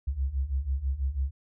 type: beating tone pair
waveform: sine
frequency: 64 / 70.1 Hz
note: C2 / C#2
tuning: -38 / +20 cents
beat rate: 6.1 Hz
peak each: -31 / -28 dBFS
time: 0.07-1.31 s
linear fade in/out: 10 ms
effects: none